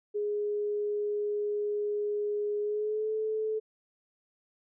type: tone with pitch glide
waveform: sine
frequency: 415.3 to 434.9 Hz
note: G#4 to A4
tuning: 0 to -20 cents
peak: -28 dBFS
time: 0.14-3.6 s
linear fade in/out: 20 ms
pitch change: +80 cents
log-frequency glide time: 2.61-3.11 s
effects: none